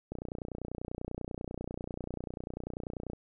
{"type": "click train", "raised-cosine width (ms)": 2, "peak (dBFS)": -24, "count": 92, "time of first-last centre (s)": [0.12, 3.133], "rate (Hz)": 30.2, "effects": []}